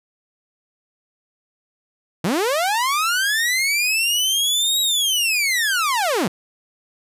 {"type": "linear two-way sweep", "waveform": "sawtooth", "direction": "up then down", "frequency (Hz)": [146.83, 3855, 146.83], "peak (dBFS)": -14, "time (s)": [2.24, 6.28], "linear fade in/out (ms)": 5, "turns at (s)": 4.81, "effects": ["resampled to 32000 Hz"]}